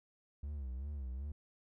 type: tone with vibrato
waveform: triangle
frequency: 68 Hz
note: C#2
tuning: 33 cents flat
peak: -37 dBFS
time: 0.43-1.32 s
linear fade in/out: 5 ms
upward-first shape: sine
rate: 2.6 Hz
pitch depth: 150 cents each way
effects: none